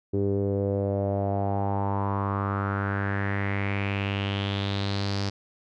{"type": "tone with low-pass filter sweep", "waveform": "sawtooth", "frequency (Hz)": 99.4, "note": "G2", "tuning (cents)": 25, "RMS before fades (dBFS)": -27, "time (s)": [0.13, 5.3], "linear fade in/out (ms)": 10, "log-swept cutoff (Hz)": [380, 5000], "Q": 4.9, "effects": []}